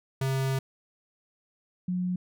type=tone pair in turn; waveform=square / sine; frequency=133.7 / 180.84 Hz; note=C3 / F#3; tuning=+38 / -39 cents; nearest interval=perfect fourth; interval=523 cents; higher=second; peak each=-26 dBFS; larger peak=neither; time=0.21-0.59 / 1.88-2.16 s; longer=first; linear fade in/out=5 ms; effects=none